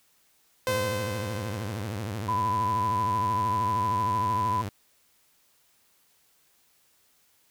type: tone with exponential decay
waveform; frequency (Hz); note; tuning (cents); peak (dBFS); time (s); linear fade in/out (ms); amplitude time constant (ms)
sawtooth; 515; C5; -28; -20; 0.67-2.79; 0; 460
type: tone with vibrato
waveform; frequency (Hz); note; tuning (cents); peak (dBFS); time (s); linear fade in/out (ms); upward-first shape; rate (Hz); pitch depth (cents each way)
sawtooth; 105.6; G#2; +29; -27; 0.68-4.69; 5; sine; 13; 190
type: tone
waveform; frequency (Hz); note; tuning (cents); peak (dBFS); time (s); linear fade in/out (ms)
sine; 1000; B5; +21; -24; 2.28-4.62; 10
effects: white hiss -65 dBFS RMS until 7.5 s